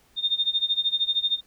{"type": "tone with tremolo", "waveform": "sine", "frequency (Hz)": 3649, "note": "A#7", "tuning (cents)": -38, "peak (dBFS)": -18, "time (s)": [0.16, 1.41], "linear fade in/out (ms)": 50, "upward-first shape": "sine", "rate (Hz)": 13, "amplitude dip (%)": 90, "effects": ["pink hiss -61 dBFS RMS until 1.46 s"]}